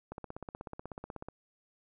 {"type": "click train", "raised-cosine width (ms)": 1, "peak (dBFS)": -27, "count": 20, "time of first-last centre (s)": [0.12, 1.286], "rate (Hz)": 16.3, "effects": []}